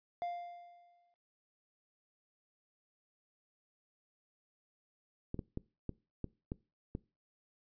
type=tone with exponential decay; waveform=triangle; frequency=698.5 Hz; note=F5; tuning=in tune; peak=-32 dBFS; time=0.22-1.14 s; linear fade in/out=0 ms; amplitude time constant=200 ms
type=clicks; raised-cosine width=3 ms; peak=-25 dBFS; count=7; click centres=5.344 / 5.392 / 5.574 / 5.893 / 6.243 / 6.519 / 6.951 s
effects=noise-tail reverb RT60 0.3 s tail -22 dB re dry + resampled to 11025 Hz